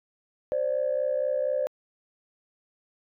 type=tone pair together; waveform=sine; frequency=523.8 / 588 Hz; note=C5 / D5; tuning=+2 / +2 cents; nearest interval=major second; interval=200 cents; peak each=-26 dBFS; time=0.52-1.67 s; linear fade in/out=0 ms; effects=tanh soft clip ceiling -17 dBFS